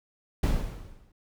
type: noise with exponential decay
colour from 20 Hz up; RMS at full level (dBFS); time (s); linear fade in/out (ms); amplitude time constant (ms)
brown; -20; 0.43-1.12; 5; 150
effects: none